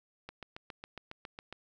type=click train; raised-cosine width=0.3 ms; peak=-27 dBFS; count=10; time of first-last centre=0.29-1.526 s; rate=7.28 Hz; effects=none